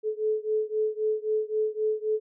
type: beating tone pair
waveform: sine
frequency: 430 / 433.8 Hz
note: A4 / A4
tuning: -40 / -25 cents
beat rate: 3.8 Hz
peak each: -27 / -28 dBFS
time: 0.03-2.2 s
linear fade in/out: 50 ms
effects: none